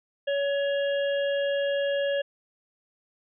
harmonic tone with a mistuned harmonic, 562 Hz, C#5, 24 cents sharp, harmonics 1 / 3 / 5 / 6, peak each -24 / -34 / -38 / -40 dBFS, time 0.27-2.22 s, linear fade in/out 10 ms, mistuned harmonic 6, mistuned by -49 cents, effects none

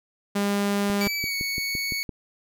sawtooth tone, 201.9 Hz, G#3, 49 cents flat, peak -18 dBFS, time 0.35-1.08 s, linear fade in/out 10 ms
click train, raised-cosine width 3 ms, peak -21 dBFS, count 8, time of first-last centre 0.9-2.093 s, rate 5.87 Hz
25% pulse tone with pitch glide, 2300 to 2223 Hz, D7 to C#7, -37 to +4 cents, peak -22 dBFS, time 1.01-2.03 s, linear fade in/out 0 ms, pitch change -59 cents, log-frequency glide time 1.18-1.35 s
effects none

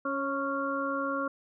harmonic tone with a mistuned harmonic, 277.4 Hz, C#4, 1 cent sharp, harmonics 1 / 2 / 4 / 5, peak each -34 / -34 / -34 / -34 dBFS, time 0.05-1.28 s, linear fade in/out 5 ms, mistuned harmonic 2, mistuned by -25 cents, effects none

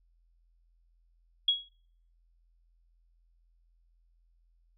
sine tone with exponential decay, 3322 Hz, G#7, in tune, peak -19 dBFS, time 1.48-1.69 s, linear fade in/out 5 ms, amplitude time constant 44 ms, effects noise-tail reverb RT60 0.6 s tail -26 dB re dry + added 42 Hz sine -64 dBFS peak until 4.77 s

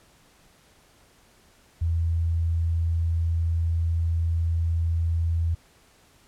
sine tone, 83.1 Hz, E2, 15 cents sharp, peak -21 dBFS, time 1.81-5.55 s, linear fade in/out 10 ms, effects pink hiss -58 dBFS RMS until 6.27 s + low-pass 12000 Hz 12 dB/octave

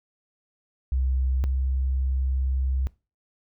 sine tone pair in turn, 64.9 / 65.65 Hz, C2 / C2, -13 / +6 cents, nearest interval unison, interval 19 cents, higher second, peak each -21 / -22 dBFS, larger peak first, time 0.92-1.44 / 1.44-2.87 s, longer second, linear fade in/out 0 ms, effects noise-tail reverb RT60 0.3 s tail -21 dB re dry

